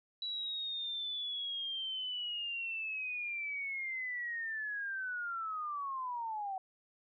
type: linear sweep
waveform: sine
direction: down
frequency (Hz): 3937 to 749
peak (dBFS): -36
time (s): 0.22-6.58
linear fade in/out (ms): 2
effects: none